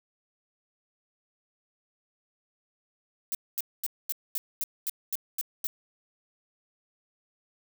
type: noise bursts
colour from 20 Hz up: violet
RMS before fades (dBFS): -30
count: 10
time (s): 3.32-5.67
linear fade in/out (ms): 0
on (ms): 28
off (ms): 230
effects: none